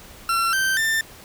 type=tone with pitch steps; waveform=40% pulse; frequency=1356 / 1557.6 / 1789.3 Hz; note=E6 / G6 / A6; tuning=+49 / -12 / +29 cents; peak=-18 dBFS; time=0.29-1.01 s; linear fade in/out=2 ms; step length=240 ms; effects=pink hiss -44 dBFS RMS until 1.24 s